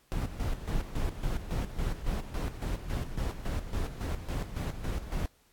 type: noise with tremolo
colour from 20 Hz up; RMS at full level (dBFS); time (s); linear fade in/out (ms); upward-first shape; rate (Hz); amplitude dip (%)
brown; -31; 0.12-5.26; 0; square; 3.6; 65
effects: pink hiss -66 dBFS RMS until 5.52 s + AAC 64 kbps